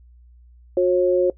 sine tone pair together, 361.7 / 542 Hz, F#4 / C#5, -39 / -39 cents, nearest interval perfect fifth, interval 700 cents, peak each -17 dBFS, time 0.77-1.3 s, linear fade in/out 2 ms, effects noise-tail reverb RT60 0.1 s tail -20 dB re dry + added 60 Hz sine -46 dBFS peak until 1.37 s

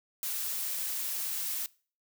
blue noise, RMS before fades -34 dBFS, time 0.23-1.66 s, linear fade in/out 0 ms, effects noise-tail reverb RT60 0.4 s tail -22 dB re dry

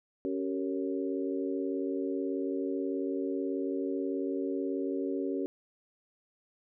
harmonic tone with a mistuned harmonic, 92.5 Hz, F#2, in tune, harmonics 3 / 4 / 5 / 6, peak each -33 / -34 / -38 / -42 dBFS, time 0.25-5.46 s, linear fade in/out 0 ms, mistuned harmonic 4, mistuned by +65 cents, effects none

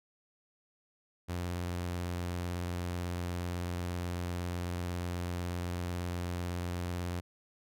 sawtooth tone with vibrato, 88.1 Hz, F2, 16 cents sharp, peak -30 dBFS, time 1.28-7.21 s, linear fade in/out 20 ms, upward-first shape sine, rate 18 Hz, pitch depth 23 cents each way, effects none

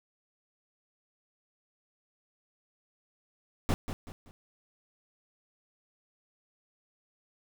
brown noise with echo, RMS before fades -26 dBFS, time 3.69-3.74 s, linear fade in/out 0 ms, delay 190 ms, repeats 3, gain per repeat -9 dB, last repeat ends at 4.31 s, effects none

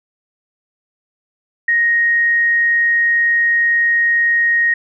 sine tone, 1871 Hz, A#6, 6 cents sharp, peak -11 dBFS, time 1.68-4.74 s, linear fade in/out 5 ms, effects none

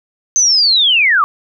sine linear sweep, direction down, 6290 to 1108.7 Hz, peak -8 dBFS, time 0.36-1.24 s, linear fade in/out 0 ms, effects none

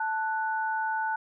sine tone pair together, 880 / 1480 Hz, A5 / F#6, 0 / 0 cents, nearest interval major sixth, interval 900 cents, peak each -28 / -31 dBFS, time 0-1.16 s, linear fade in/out 5 ms, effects none

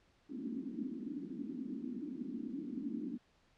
pink band-pass noise, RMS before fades -42 dBFS, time 0.29-3.18 s, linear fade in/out 20 ms, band 220 to 300 Hz, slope 48 dB/octave, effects pink hiss -71 dBFS RMS until 3.57 s + low-pass 5000 Hz 12 dB/octave

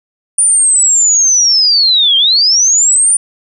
sine linear two-way sweep, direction down then up, 9397 to 3136 to 9397 Hz, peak -6 dBFS, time 0.38-3.17 s, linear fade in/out 5 ms, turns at 2.17 s, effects none

